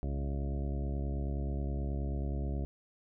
harmonic tone with a mistuned harmonic, 69.4 Hz, C#2, 3 cents sharp, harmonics 1 / 2 / 3 / 4 / 5 / 6 / 8 / 9 / 10, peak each -33 / -39 / -43 / -45 / -47 / -49 / -51 / -52 / -53 dBFS, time 0.03-2.65 s, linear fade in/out 0 ms, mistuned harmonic 1, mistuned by -80 cents, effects none

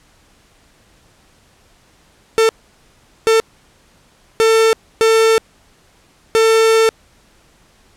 45% pulse tone bursts at uneven times, 447.4 Hz, A4, 29 cents sharp, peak -9 dBFS, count 5, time 2.38-2.49 / 3.27-3.4 / 4.4-4.73 / 5.01-5.38 / 6.35-6.89 s, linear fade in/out 0 ms, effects pink hiss -52 dBFS RMS until 7.96 s + low-pass 10000 Hz 12 dB/octave

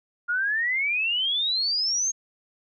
sine exponential sweep, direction up, 1400 to 6550 Hz, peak -22 dBFS, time 0.28-2.12 s, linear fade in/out 20 ms, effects none

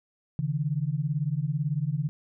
sine beating tone pair, 139.3 / 157.3 Hz, C#3 / D#3, +9 / +19 cents, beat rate 18 Hz, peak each -28 dBFS, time 0.39-2.09 s, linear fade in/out 0 ms, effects none

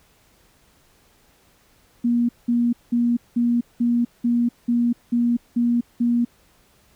sine tone bursts, 238.2 Hz, A#3, 38 cents sharp, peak -16 dBFS, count 10, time 2.04-6.25 s, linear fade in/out 10 ms, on 250 ms, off 190 ms, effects pink hiss -58 dBFS RMS until 6.95 s

